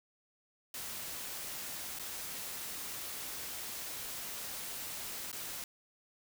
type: noise with dropouts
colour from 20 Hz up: white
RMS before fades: -42 dBFS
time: 0.74-5.64 s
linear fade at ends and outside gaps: 2 ms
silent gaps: 1.989-1.995 / 5.316-5.328 s
effects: none